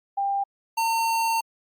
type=tone pair in turn; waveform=sine / square; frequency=795 / 908.7 Hz; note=G5 / A#5; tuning=+24 / -44 cents; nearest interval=major second; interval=232 cents; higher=second; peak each=-22 dBFS; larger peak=neither; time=0.17-0.44 / 0.77-1.41 s; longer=second; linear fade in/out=10 ms; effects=Opus 48 kbps